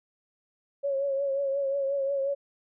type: tone with vibrato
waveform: sine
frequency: 552 Hz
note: C#5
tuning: 7 cents flat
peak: -25 dBFS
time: 0.83-2.35 s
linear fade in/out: 20 ms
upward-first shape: triangle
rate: 5.6 Hz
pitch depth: 49 cents each way
effects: none